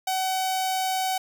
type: tone with notch filter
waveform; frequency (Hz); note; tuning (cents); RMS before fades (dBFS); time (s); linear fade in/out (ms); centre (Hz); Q
sawtooth; 755; F#5; +35; -26; 0.07-1.18; 5; 1700; 1.4
effects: none